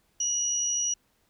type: tone pair together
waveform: sine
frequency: 2907 / 5814 Hz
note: F#7 / F#8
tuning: -31 / -31 cents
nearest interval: octave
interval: 1200 cents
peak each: -37 / -25 dBFS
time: 0.2-0.94 s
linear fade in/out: 5 ms
effects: pink hiss -69 dBFS RMS until 1.29 s